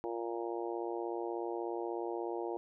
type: harmonic tone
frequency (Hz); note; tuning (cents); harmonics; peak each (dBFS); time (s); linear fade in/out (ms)
116.54; A#2; 0; 3 / 4 / 5 / 6 / 7 / 8; -38 / -41 / -46 / -45 / -45 / -47; 0.04-2.57; 0
effects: none